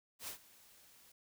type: noise with ADSR envelope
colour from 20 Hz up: white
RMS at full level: -43 dBFS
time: 0.19-1.12 s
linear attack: 87 ms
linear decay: 100 ms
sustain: -20 dB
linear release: 4 ms
effects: none